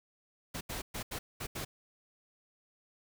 pink noise bursts at uneven times, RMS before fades -39 dBFS, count 6, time 0.54-0.61 / 0.69-0.82 / 0.94-1.03 / 1.11-1.19 / 1.4-1.47 / 1.55-1.65 s, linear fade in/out 10 ms, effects none

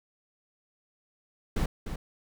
brown noise with echo, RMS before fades -27 dBFS, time 1.56-1.66 s, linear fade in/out 5 ms, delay 300 ms, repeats 1, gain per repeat -8 dB, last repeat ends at 1.96 s, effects none

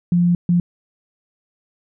sine tone bursts at uneven times, 174.61 Hz, F3, in tune, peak -12 dBFS, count 2, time 0.12-0.35 / 0.49-0.6 s, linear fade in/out 2 ms, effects none

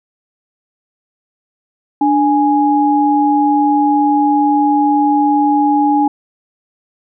sine tone pair together, 293.7 / 830.6 Hz, D4 / G#5, 0 / 0 cents, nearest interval octave + tritone, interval 1800 cents, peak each -12 dBFS, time 2.01-6.08 s, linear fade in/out 5 ms, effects none

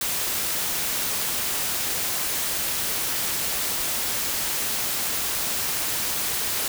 white noise, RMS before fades -26 dBFS, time 0.01-6.68 s, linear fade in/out 2 ms, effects none

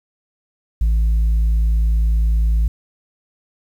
sine tone, 55 Hz, A1, in tune, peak -10 dBFS, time 0.81-2.68 s, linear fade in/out 5 ms, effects tanh soft clip ceiling -12 dBFS + 8-bit

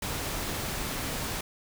pink noise, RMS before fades -33 dBFS, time 0.02-1.41 s, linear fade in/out 5 ms, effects none

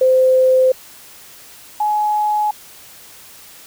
sine tone pair in turn, 517 / 843.2 Hz, C5 / G#5, -21 / +26 cents, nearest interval minor sixth, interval 847 cents, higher second, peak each -9 / -14 dBFS, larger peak first, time 0.01-0.72 / 1.8-2.51 s, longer neither, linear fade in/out 5 ms, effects white hiss -41 dBFS RMS until 3.66 s

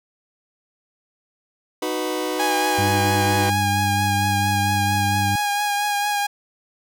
sawtooth chord, B major, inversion first, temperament just, 308.7 / 370.4 / 493.9 Hz, D#4 / F#4 / B4, -14 / +2 / 0 cents, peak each -23 dBFS, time 1.82-3.5 s, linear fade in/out 5 ms
sawtooth tone with vibrato, 821 Hz, G#5, 20 cents flat, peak -16 dBFS, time 2.39-6.27 s, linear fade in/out 10 ms, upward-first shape triangle, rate 4.4 Hz, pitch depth 26 cents each way
harmonic tone, 99.9 Hz, G2, 33 cents sharp, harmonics 1 / 2 / 3, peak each -22 / -28 / -32 dBFS, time 2.78-5.36 s, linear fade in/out 5 ms
effects none

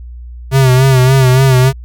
square tone with vibrato, 130.81 Hz, C3, in tune, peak -6 dBFS, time 0.51-1.73 s, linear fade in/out 50 ms, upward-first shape sine, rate 3.5 Hz, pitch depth 59 cents each way, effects added 60 Hz sine -26 dBFS peak until 1.84 s

